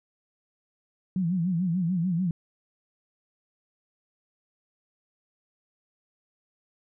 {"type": "tone with vibrato", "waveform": "sine", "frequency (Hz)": 176.3, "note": "F3", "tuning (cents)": 17, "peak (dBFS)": -23, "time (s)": [1.16, 2.31], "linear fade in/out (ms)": 2, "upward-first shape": "sine", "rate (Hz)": 6.8, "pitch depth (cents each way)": 130, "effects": []}